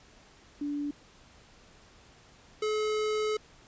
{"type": "tone pair in turn", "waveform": ["sine", "square"], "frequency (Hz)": [290, 428.5], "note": ["D4", "A4"], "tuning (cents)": [-22, -46], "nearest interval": "perfect fifth", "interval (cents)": 676, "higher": "second", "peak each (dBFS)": [-30, -28], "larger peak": "second", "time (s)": [[0.61, 0.91], [2.62, 3.37]], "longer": "second", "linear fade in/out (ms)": 5, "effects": ["pink hiss -57 dBFS RMS until 3.67 s", "resampled to 16000 Hz"]}